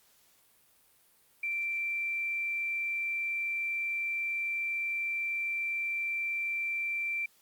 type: tone with quantisation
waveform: sine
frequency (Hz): 2349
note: D7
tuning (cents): 0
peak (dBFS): -30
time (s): 1.43-7.26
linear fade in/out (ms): 5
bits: 10
effects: white hiss -65 dBFS RMS until 7.41 s + Opus 48 kbps